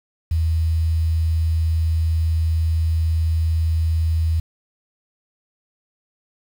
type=tone with quantisation; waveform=sine; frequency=81.1 Hz; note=E2; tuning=28 cents flat; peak=-16 dBFS; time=0.31-4.4 s; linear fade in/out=5 ms; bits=7; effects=none